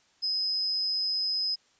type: tone with amplitude modulation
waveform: sine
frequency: 5070 Hz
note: D#8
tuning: 32 cents sharp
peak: -24 dBFS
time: 0.22-1.56 s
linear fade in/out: 20 ms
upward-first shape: sine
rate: 185 Hz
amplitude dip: 45%
effects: white hiss -65 dBFS RMS until 1.79 s + resampled to 16000 Hz